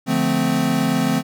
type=chord; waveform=square; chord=D minor seventh; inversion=none; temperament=equal with one note detuned; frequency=146.83 / 174.61 / 220 / 258.5 Hz; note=D3 / F3 / A3 / C4; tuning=0 / 0 / 0 / -21 cents; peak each=-26 / -24 / -23 / -21 dBFS; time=0.06-1.23 s; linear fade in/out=50 ms; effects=none